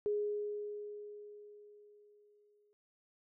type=tone with exponential decay; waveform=sine; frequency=415.6 Hz; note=G#4; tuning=1 cent sharp; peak=-30 dBFS; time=0.06-2.73 s; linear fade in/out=0 ms; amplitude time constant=580 ms; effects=none